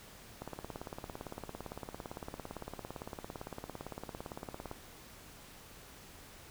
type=click train; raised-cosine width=1 ms; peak=-27 dBFS; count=77; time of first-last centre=0.42-4.714 s; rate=17.7 Hz; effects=pink hiss -54 dBFS RMS until 6.5 s